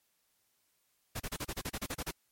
pink noise bursts, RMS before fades -37 dBFS, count 12, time 1.15-2.113 s, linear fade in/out 10 ms, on 50 ms, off 33 ms, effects white hiss -75 dBFS RMS until 2.31 s + MP3 64 kbps

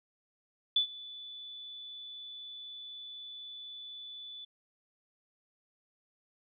sine tone with ADSR envelope, 3476 Hz, A7, 22 cents flat, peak -22 dBFS, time 0.76-4.45 s, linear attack 5 ms, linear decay 99 ms, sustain -21 dB, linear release 7 ms, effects none

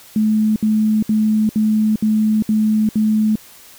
sine tone bursts, 215.7 Hz, A3, 34 cents flat, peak -12 dBFS, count 7, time 0.16-3.356 s, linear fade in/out 2 ms, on 400 ms, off 66 ms, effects white hiss -43 dBFS RMS until 3.78 s

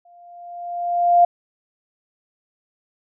sine tone with exponential growth, 698.5 Hz, F5, in tune, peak -8 dBFS, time 0.05-1.25 s, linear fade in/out 5 ms, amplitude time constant 260 ms, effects none

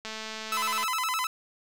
click train, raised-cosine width 0.2 ms, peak -20 dBFS, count 174, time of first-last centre 0.05-0.84 s, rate 219 Hz
sawtooth tone with vibrato, 1151 Hz, D6, 35 cents flat, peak -23 dBFS, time 0.52-1.27 s, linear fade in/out 2 ms, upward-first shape square, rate 9.7 Hz, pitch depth 220 cents each way
effects none

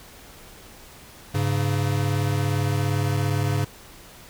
square tone pair together, 101.14 / 138.59 Hz, G#2 / C#3, -45 / 0 cents, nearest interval perfect fourth, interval 545 cents, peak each -24 / -25 dBFS, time 1.34-3.65 s, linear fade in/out 10 ms, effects pink hiss -46 dBFS RMS until 4.29 s

